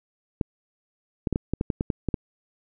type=clicks; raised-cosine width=3 ms; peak=-11 dBFS; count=11; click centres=0.412 / 1.272 / 1.327 / 1.359 / 1.536 / 1.611 / 1.702 / 1.809 / 1.902 / 2.087 / 2.142 s; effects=none